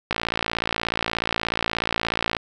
click train, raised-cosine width 0.3 ms, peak -6 dBFS, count 129, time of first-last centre 0.11-2.367 s, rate 56.7 Hz, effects none

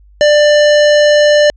square tone, 593 Hz, D5, 17 cents sharp, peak -6 dBFS, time 0.21-1.5 s, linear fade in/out 0 ms, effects added 50 Hz sine -40 dBFS peak until 1.56 s + resampled to 16000 Hz

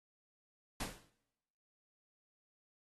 pink noise with exponential decay, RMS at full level -37 dBFS, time 0.8-1.1 s, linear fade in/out 5 ms, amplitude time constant 64 ms, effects noise-tail reverb RT60 1.0 s tail -23 dB re dry + AAC 32 kbps

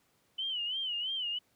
sine tone with vibrato, 3000 Hz, F#7, 23 cents sharp, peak -32 dBFS, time 0.38-1.39 s, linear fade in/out 10 ms, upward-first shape sine, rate 3 Hz, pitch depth 110 cents each way, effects pink hiss -71 dBFS RMS until 1.55 s + high-pass 100 Hz 12 dB/octave

